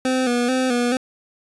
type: tone with vibrato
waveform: 25% pulse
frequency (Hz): 250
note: B3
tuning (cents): +21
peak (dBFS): -14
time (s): 0.05-0.97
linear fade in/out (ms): 2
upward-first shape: square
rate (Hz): 2.3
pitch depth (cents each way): 55
effects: resampled to 24000 Hz